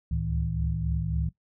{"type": "tone cluster", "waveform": "sine", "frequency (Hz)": [68.9, 72.6, 109.7, 160], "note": ["C#2", "D2", "A2", "D#3"], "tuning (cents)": [-10, -19, -5, 49], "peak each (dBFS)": [-30, -35, -32, -30], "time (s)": [0.11, 1.29], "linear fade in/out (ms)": 5, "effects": ["noise-tail reverb RT60 0.1 s tail -17 dB re dry"]}